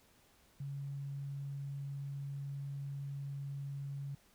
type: tone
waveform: sine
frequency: 139.7 Hz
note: C#3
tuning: 14 cents sharp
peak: -39 dBFS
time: 0.6-4.15 s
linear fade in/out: 5 ms
effects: pink hiss -67 dBFS RMS until 4.34 s